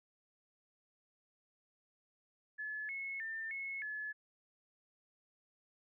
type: tone with pitch steps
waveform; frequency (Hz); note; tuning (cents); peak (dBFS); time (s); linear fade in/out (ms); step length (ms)
sine; 1717 / 2185 / 1794 / 2184 / 1714; A6 / C#7 / A6 / C#7 / A6; -43 / -26 / +33 / -26 / -46; -39; 2.58-4.13; 20; 310
effects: none